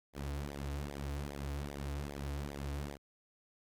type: tone with flanger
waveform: sawtooth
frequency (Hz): 71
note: C#2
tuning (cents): +42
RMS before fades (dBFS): -40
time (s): 0.13-2.98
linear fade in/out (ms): 50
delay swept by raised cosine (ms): 0.7 to 5.3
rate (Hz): 2.5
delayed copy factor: -0.8
effects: MP3 96 kbps